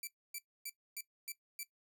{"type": "tone bursts", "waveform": "5% pulse", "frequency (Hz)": 2327, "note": "D7", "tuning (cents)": -17, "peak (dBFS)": -31, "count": 6, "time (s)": [0.03, 1.632], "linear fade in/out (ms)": 2, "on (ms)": 42, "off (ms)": 270, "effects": ["noise-tail reverb RT60 0.1 s tail -17 dB re dry"]}